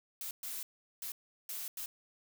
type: noise bursts at uneven times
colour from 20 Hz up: blue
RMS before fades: -41 dBFS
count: 5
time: 0.21-0.31 / 0.43-0.63 / 1.02-1.12 / 1.49-1.68 / 1.77-1.86 s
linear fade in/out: 2 ms
effects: none